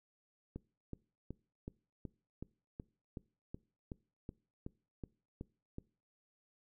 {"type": "click train", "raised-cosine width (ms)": 3, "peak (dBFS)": -30, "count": 15, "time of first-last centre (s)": [0.56, 5.784], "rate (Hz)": 2.68, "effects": ["noise-tail reverb RT60 0.4 s tail -23 dB re dry"]}